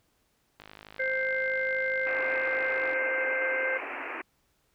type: click train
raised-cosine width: 0.3 ms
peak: -29 dBFS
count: 123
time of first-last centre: 0.6-2.933 s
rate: 52.3 Hz
type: harmonic tone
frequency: 523.3 Hz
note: C5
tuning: in tune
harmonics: 1 / 3 / 4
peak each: -31 / -30 / -31 dBFS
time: 0.99-3.78 s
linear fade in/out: 10 ms
type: band-pass noise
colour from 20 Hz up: white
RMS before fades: -37 dBFS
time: 2.06-4.22 s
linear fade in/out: 10 ms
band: 260 to 2600 Hz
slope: 96 dB/octave
effects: pink hiss -71 dBFS RMS until 4.74 s